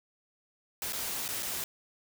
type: noise with dropouts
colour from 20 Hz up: white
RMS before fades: -35 dBFS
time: 0.82-1.64 s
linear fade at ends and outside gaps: 1 ms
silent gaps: 0.924-0.931 / 1.28-1.288 / 1.425-1.429 s
effects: none